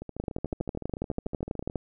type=two click trains; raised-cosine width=2 ms; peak=-24 / -16 dBFS; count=24 / 20; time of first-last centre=0.02-1.699 / 0.2-1.757 s; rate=13.7 / 12.2 Hz; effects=none